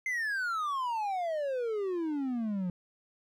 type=exponential sweep; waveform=triangle; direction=down; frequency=2100 to 174.61 Hz; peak=-28 dBFS; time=0.06-2.7 s; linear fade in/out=2 ms; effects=none